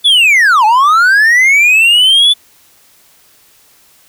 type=linear two-way sweep; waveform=triangle; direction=down then up; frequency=3520 to 830.6 to 3499 Hz; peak=-3 dBFS; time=0.04-2.34 s; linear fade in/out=20 ms; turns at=0.65 s; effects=white hiss -47 dBFS RMS until 4.08 s